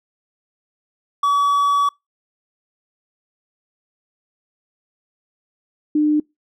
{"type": "tone pair in turn", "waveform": ["triangle", "sine"], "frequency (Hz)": [1139, 301.1], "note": ["C#6", "D4"], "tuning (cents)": [47, 43], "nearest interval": "octave + major seventh", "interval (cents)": 2304, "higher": "first", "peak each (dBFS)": [-12, -13], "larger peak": "first", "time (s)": [[1.23, 1.89], [5.95, 6.2]], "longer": "first", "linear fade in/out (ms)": 5, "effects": ["noise-tail reverb RT60 0.2 s tail -26 dB re dry"]}